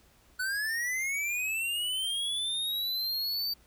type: linear sweep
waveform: square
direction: up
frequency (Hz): 1477 to 4629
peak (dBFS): -30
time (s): 0.39-3.54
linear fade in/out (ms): 10
effects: added 60 Hz sine -65 dBFS peak until 3.66 s + pink hiss -63 dBFS RMS until 3.66 s